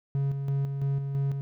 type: tone with tremolo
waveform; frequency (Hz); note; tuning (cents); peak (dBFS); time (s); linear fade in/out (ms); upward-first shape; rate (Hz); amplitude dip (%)
triangle; 138.59; C#3; 0; -22; 0.15-1.41; 0; square; 3; 45
effects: none